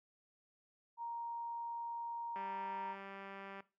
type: tone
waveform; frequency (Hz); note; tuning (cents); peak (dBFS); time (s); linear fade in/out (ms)
sine; 935; A#5; +5; -40; 0.97-2.96; 50
type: click train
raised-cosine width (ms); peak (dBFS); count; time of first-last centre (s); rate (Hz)
0.5; -35; 245; 2.36-3.605; 196
effects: noise-tail reverb RT60 0.3 s tail -19 dB re dry + high-pass 150 Hz 12 dB/octave